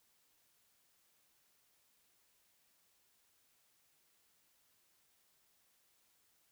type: silence
effects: white hiss -74 dBFS RMS until 6.51 s